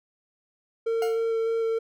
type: tone with vibrato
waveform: triangle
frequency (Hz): 453.5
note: A#4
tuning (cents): -48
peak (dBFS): -21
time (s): 0.86-1.79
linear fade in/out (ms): 10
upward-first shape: square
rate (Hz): 3.3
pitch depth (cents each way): 8
type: tone with exponential decay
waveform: 40% pulse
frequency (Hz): 713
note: F5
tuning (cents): +36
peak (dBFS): -27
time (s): 1.02-1.29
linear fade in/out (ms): 2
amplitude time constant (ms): 58
effects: none